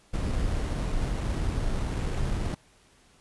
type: noise with sample-and-hold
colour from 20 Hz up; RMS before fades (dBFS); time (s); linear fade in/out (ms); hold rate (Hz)
brown; -28; 0.13-2.55; 10; 4900
effects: pink hiss -60 dBFS RMS until 3.2 s + resampled to 24000 Hz